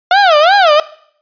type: tone with vibrato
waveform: 30% pulse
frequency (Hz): 695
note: F5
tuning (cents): -9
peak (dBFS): -3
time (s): 0.11-0.8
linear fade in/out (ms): 2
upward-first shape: sine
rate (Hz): 2.8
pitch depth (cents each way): 280
effects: noise-tail reverb RT60 0.6 s tail -18 dB re dry + resampled to 11025 Hz